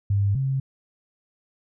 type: tone pair in turn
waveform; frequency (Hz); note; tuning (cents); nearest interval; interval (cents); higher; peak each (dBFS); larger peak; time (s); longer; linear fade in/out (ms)
sine; 100 / 134.49; G2 / C3; +35 / +48; perfect fourth; 513; second; -18 / -21; first; 0.1-0.35 / 0.35-0.6; neither; 5
effects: none